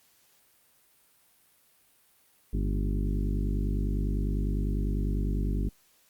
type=harmonic tone with a mistuned harmonic; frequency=50 Hz; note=G1; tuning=35 cents sharp; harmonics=1 / 2 / 3 / 4 / 5 / 6 / 7 / 8; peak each=-27 / -34 / -36 / -37 / -40 / -40 / -44 / -45 dBFS; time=2.53-5.69 s; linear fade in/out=5 ms; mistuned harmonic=4; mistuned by=+87 cents; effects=white hiss -64 dBFS RMS until 6.09 s + Opus 48 kbps